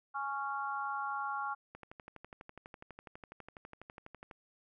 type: chord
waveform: sine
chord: Db major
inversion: second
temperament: just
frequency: 831.5 / 1108.7 / 1385.9 Hz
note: Ab5 / Db6 / F6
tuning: +2 / 0 / -14 cents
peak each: -39 dBFS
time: 0.14-1.55 s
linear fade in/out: 20 ms
type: click train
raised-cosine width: 0.5 ms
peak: -33 dBFS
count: 32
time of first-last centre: 1.75-4.312 s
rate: 12.1 Hz
effects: none